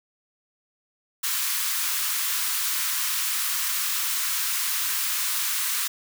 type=high-pass noise; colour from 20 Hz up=white; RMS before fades=-26 dBFS; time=1.23-5.88 s; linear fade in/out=10 ms; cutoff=1000 Hz; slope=48 dB/octave; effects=none